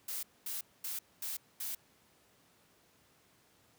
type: noise bursts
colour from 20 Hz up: blue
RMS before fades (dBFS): -39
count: 5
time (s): 0.08-1.75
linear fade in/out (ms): 5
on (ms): 150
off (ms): 230
effects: pink hiss -67 dBFS RMS until 3.78 s + high-pass 100 Hz 12 dB/octave